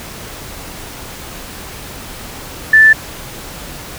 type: tone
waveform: sine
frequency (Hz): 1760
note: A6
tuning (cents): 0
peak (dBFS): -3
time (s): 2.73-2.93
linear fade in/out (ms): 5
effects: pink hiss -30 dBFS RMS until 3.98 s